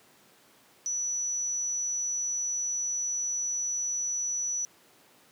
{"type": "tone", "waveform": "sine", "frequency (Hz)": 5920, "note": "F#8", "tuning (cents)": 0, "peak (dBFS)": -28, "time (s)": [0.86, 4.65], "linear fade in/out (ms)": 0, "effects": ["pink hiss -59 dBFS RMS until 5.31 s", "high-pass 200 Hz 12 dB/octave"]}